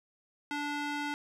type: tone with band-pass filter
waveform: square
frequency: 291.5 Hz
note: D4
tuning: 13 cents flat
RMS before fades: -35 dBFS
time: 0.51-1.14 s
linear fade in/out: 0 ms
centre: 1700 Hz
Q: 0.65
effects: none